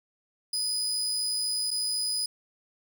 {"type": "tone with dropouts", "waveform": "30% pulse", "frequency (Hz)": 4978, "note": "D#8", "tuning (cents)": 0, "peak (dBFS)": -24, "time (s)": [0.53, 2.26], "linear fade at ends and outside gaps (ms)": 5, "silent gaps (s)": [1.707, 1.712], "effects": []}